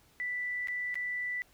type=tone with dropouts; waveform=sine; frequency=1976 Hz; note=B6; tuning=in tune; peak=-32 dBFS; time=0.2-1.42 s; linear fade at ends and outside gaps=0 ms; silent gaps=0.673-0.684 / 0.943-0.955 s; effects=pink hiss -64 dBFS RMS until 1.53 s